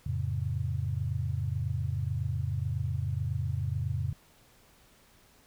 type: chord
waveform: sine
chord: F augmented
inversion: none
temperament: just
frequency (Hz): 87.31 / 109.13 / 136.42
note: F2 / A2 / C#3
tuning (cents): 0 / -14 / -27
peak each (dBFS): -33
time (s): 0.06-4.13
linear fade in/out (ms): 5
effects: pink hiss -61 dBFS RMS until 5.46 s